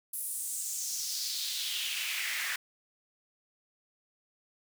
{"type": "noise with high-pass filter sweep", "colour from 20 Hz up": "pink", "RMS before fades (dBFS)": -35, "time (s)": [0.13, 2.56], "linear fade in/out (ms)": 5, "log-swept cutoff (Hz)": [11000, 1700], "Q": 3, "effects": []}